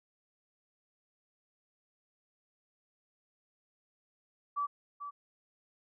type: tone with echo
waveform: sine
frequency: 1153 Hz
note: D6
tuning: 32 cents flat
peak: -30 dBFS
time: 4.56-4.67 s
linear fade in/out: 20 ms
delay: 440 ms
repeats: 1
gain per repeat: -9 dB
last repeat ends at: 5.11 s
effects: none